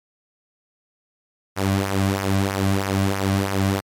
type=tone with flanger; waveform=sawtooth; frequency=97.5 Hz; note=G2; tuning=9 cents flat; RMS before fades=-21 dBFS; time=1.56-3.81 s; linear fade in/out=20 ms; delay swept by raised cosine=0.24 to 2.34 ms; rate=3.1 Hz; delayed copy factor=-0.65; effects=MP3 64 kbps

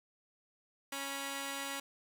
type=tone pair together; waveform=5% pulse; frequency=276.5 / 972 Hz; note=C#4 / B5; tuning=-4 / -28 cents; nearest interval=octave + minor seventh; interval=2176 cents; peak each=-28 / -31 dBFS; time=0.92-1.8 s; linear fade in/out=5 ms; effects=none

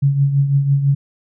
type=tone with tremolo; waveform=sine; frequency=139.7 Hz; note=C#3; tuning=14 cents sharp; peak=-9 dBFS; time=0.02-0.95 s; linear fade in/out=10 ms; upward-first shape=triangle; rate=6 Hz; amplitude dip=65%; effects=none

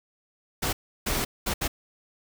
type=noise bursts at uneven times; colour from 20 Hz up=pink; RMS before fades=-27 dBFS; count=4; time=0.62-0.73 / 1.06-1.25 / 1.46-1.54 / 1.61-1.68 s; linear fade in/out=10 ms; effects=none

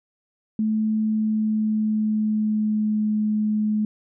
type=tone with pitch glide; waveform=sine; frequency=217.1 to 213.1 Hz; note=A3 to G#3; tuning=-23 to +45 cents; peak=-19 dBFS; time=0.59-3.85 s; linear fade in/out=2 ms; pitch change=-32 cents; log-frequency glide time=0.99-3.09 s; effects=none

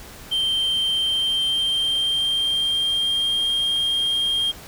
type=tone with pitch glide; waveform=sine; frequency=3136 to 3215 Hz; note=G7 to G7; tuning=0 to +43 cents; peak=-16 dBFS; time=0.31-4.52 s; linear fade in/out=20 ms; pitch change=+43 cents; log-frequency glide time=1-3.53 s; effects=tanh soft clip ceiling -18 dBFS + pink hiss -41 dBFS RMS until 4.67 s

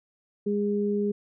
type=tone pair together; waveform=sine; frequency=205 / 410 Hz; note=G#3 / G#4; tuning=-22 / -22 cents; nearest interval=octave; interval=1200 cents; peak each=-26 dBFS; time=0.46-1.12 s; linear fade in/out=10 ms; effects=none

